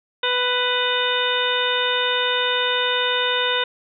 harmonic tone with a mistuned harmonic, 495.5 Hz, B4, 6 cents sharp, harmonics 1 / 2 / 3 / 4 / 5 / 6 / 7, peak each -25 / -26 / -25 / -30 / -30 / -26 / -24 dBFS, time 0.23-3.64 s, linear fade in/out 5 ms, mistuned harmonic 7, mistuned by +83 cents, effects none

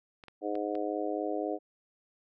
clicks, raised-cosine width 0.3 ms, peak -32 dBFS, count 4, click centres 0.238 / 0.283 / 0.554 / 0.753 s
harmonic tone, 103.83 Hz, G#2, in tune, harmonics 3 / 4 / 5 / 6 / 7, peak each -35 / -36 / -37 / -38 / -38 dBFS, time 0.41-1.59 s, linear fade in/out 50 ms
effects none

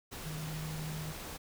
sine tone in noise, 155.56 Hz, D#3, in tune, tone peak -38 dBFS, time 0.25-1.13 s, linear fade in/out 20 ms, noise pink, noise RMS -44 dBFS, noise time 0.11-1.38 s, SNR +3 dB, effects none

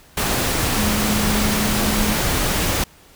sine tone in noise, 210.4 Hz, G#3, 23 cents sharp, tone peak -21 dBFS, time 0.76-2.15 s, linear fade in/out 5 ms, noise pink, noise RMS -20 dBFS, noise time 0.17-2.84 s, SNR -4 dB, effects pink hiss -49 dBFS RMS until 3.15 s

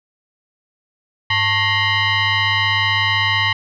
sine tone with frequency modulation, 100.9 Hz, G#2, 49 cents flat, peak -14 dBFS, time 1.3-3.53 s, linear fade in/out 5 ms, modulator 993 Hz, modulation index 3.1, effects none

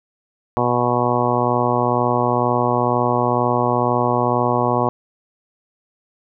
harmonic tone, 122.1 Hz, B2, 19 cents flat, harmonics 1 / 2 / 3 / 4 / 5 / 6 / 7 / 8 / 9, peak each -24 / -24 / -24 / -24 / -24 / -24 / -24 / -24 / -24 dBFS, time 0.57-4.89 s, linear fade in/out 0 ms, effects none

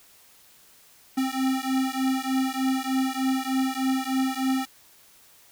square beating tone pair, 261.6 / 264.9 Hz, C4 / C4, 0 / +22 cents, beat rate 3.3 Hz, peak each -27 dBFS, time 1.17-4.66 s, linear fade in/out 10 ms, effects white hiss -55 dBFS RMS until 5.51 s

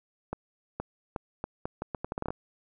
accelerating click train, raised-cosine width 1 ms, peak -18 dBFS, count 14, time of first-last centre 0.33-2.305 s, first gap 470 ms, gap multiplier 0.77, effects none

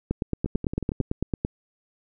two click trains, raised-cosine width 3 ms, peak -11 / -17 dBFS, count 13 / 7, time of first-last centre 0.11-1.449 / 0.46-1.01 s, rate 8.96 / 10.9 Hz, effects none

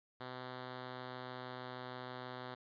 5% pulse tone with pitch glide, 127 to 126.2 Hz, B2 to B2, +49 to +38 cents, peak -33 dBFS, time 0.2-2.55 s, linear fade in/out 10 ms, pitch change -11 cents, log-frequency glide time 0.46-2.02 s, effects resampled to 11025 Hz

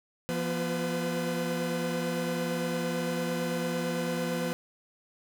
45% pulse tone cluster, 171.3 / 242 / 351.6 / 505 Hz, F3 / B3 / F4 / B4, -33 / -35 / +12 / +39 cents, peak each -33 / -35 / -40 / -33 dBFS, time 0.29-4.53 s, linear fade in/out 0 ms, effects none

